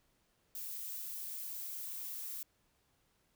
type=noise with high-pass filter sweep; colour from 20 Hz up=violet; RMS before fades=-43 dBFS; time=0.55-2.43 s; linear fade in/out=2 ms; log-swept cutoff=230 to 1100 Hz; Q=2; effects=pink hiss -75 dBFS RMS until 3.35 s